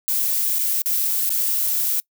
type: noise with dropouts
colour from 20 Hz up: violet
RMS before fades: -21 dBFS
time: 0.08-2 s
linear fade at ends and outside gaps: 0 ms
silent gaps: 0.586-0.591 / 0.819-0.859 / 1.293-1.303 s
effects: noise-tail reverb RT60 0.1 s tail -25 dB re dry